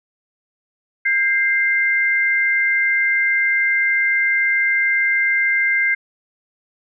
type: tone pair together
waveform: sine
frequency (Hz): 1602.4 / 2091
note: G6 / C7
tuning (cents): +38 / -2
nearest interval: perfect fourth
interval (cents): 460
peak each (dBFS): -19 / -16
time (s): 1.05-5.95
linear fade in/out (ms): 10
effects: none